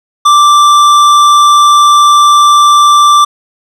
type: tone with tanh clipping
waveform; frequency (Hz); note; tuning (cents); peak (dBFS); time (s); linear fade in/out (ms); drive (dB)
sine; 1174.7; D6; 0; -4; 0.25-3.25; 10; 14
effects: none